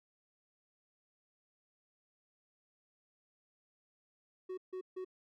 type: tone bursts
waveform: triangle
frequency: 371.5 Hz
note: F#4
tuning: 7 cents sharp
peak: -37 dBFS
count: 3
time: 4.49-5.048 s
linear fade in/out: 10 ms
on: 86 ms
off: 150 ms
effects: none